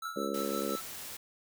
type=tone with tremolo; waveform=square; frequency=1318.5 Hz; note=E6; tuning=in tune; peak=-37 dBFS; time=0.02-0.81 s; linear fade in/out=5 ms; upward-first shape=sine; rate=5.9 Hz; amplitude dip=60%
type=tone with exponential decay; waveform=sine; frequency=1404 Hz; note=F6; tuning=9 cents sharp; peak=-37 dBFS; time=0.05-0.4 s; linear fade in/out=5 ms; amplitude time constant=75 ms
type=harmonic tone; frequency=69.4 Hz; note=C#2; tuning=3 cents sharp; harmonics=3 / 4 / 5 / 6 / 7 / 8; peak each=-39 / -39 / -39 / -39 / -39 / -39 dBFS; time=0.16-0.76 s; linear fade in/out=5 ms
type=noise; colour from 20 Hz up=white; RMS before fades=-43 dBFS; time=0.34-1.17 s; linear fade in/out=5 ms
effects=none